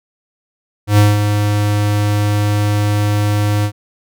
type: tone with ADSR envelope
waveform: square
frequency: 103.83 Hz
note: G#2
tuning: in tune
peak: -6 dBFS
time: 0.87-3.72 s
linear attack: 110 ms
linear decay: 190 ms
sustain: -7 dB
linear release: 76 ms
effects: none